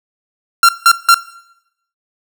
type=tone bursts; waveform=45% pulse; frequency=1373 Hz; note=F6; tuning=30 cents flat; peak=-4 dBFS; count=3; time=0.63-1.144 s; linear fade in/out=2 ms; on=58 ms; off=170 ms; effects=noise-tail reverb RT60 0.8 s tail -18 dB re dry